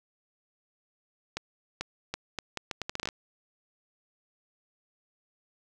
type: accelerating click train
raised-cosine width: 0.2 ms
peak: -15 dBFS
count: 14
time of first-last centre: 1.37-3.088 s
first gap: 440 ms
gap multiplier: 0.75
effects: none